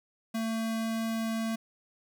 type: tone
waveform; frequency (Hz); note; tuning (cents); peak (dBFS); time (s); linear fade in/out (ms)
square; 224.8; A3; +37; -30; 0.34-1.56; 10
effects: 11-bit